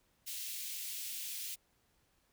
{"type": "high-pass noise", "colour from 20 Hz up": "white", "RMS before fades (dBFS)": -42, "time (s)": [0.26, 1.56], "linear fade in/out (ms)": 20, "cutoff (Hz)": 2400, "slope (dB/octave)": 24, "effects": ["pink hiss -74 dBFS RMS until 2.32 s"]}